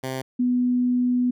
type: tone pair in turn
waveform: 10% pulse / sine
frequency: 131.1 / 247.5 Hz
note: C3 / B3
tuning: +4 / +4 cents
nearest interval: major seventh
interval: 1100 cents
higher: second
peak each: -19 / -18 dBFS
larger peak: second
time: 0.03-0.22 / 0.39-1.31 s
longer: second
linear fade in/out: 10 ms
effects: none